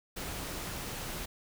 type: noise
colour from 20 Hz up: pink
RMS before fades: -39 dBFS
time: 0.16-1.26 s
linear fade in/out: 10 ms
effects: none